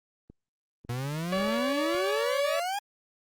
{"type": "click train", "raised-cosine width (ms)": 3, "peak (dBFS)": -35, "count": 4, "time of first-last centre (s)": [0.3, 1.948], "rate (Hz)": 1.82}
{"type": "exponential sweep", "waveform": "40% pulse", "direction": "up", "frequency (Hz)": [117.2, 830.6], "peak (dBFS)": -28, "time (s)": [0.89, 2.79], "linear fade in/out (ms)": 5}
{"type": "harmonic tone", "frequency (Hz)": 569, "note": "C#5", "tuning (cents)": 45, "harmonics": [1, 2, 3, 4, 5, 6, 7, 8], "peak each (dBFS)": [-29, -35, -39, -41, -43, -45, -46, -47], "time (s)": [1.32, 2.6], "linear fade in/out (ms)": 5}
{"effects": ["Opus 32 kbps"]}